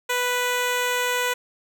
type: tone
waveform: 10% pulse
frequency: 493.9 Hz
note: B4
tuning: in tune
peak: -13 dBFS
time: 0.09-1.34 s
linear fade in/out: 10 ms
effects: none